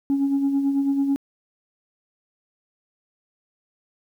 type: tone with tremolo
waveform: sine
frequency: 277.2 Hz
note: C#4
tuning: in tune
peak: -15 dBFS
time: 0.1-1.16 s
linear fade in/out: 0 ms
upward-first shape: sine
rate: 9.1 Hz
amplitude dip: 50%
effects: tanh soft clip ceiling -15 dBFS + 9-bit